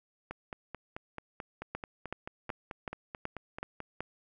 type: two click trains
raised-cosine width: 0.5 ms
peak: -24 / -20 dBFS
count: 17 / 7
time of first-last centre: 0.31-3.803 / 1.75-4.006 s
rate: 4.58 / 2.66 Hz
effects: none